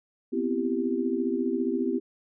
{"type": "chord", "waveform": "sine", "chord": "C major seventh", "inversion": "third", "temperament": "equal with one note detuned", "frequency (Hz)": [246.9, 261.6, 334.2, 392], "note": ["B3", "C4", "E4", "G4"], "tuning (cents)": [0, 0, 24, 0], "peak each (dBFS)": -30, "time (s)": [0.32, 2], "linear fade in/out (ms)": 20, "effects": []}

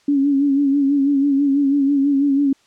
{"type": "tone with vibrato", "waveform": "sine", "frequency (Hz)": 279.8, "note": "C#4", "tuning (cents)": 16, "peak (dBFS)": -13, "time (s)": [0.08, 2.53], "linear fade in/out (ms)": 5, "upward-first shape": "sine", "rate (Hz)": 6.1, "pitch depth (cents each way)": 54, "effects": ["white hiss -57 dBFS RMS until 2.66 s", "low-pass 6000 Hz 12 dB/octave"]}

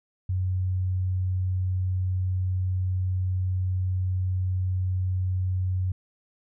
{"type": "tone", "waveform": "sine", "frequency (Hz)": 92.5, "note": "F#2", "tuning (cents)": 0, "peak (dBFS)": -23, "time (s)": [0.29, 5.92], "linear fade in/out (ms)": 5, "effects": []}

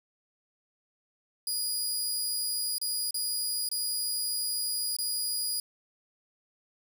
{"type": "tone with dropouts", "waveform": "20% pulse", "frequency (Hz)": 4896, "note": "D#8", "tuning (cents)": -29, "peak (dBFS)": -23, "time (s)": [1.47, 5.6], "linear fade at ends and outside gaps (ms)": 2, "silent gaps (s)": [[2.783, 2.814], [3.108, 3.143], [3.689, 3.714], [4.966, 4.986]], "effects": []}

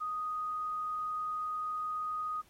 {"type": "tone", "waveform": "sine", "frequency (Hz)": 1244.5, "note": "D#6", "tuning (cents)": 0, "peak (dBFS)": -33, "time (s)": [0, 2.42], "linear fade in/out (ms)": 20, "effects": ["pink hiss -65 dBFS RMS until 2.49 s", "AAC 48 kbps"]}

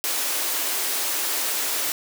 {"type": "high-pass noise", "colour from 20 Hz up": "white", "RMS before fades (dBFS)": -25, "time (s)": [0.04, 1.92], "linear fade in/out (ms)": 0, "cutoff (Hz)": 270, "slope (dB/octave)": 48, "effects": []}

